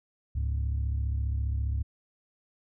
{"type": "tone pair together", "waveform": "sine", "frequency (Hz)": [70.01, 104.9], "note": ["C#2", "G#2"], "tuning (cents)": [18, 18], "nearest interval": "perfect fifth", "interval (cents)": 700, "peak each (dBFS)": [-26, -31], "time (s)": [0.35, 1.83], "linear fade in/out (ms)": 10, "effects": ["tanh soft clip ceiling -22 dBFS"]}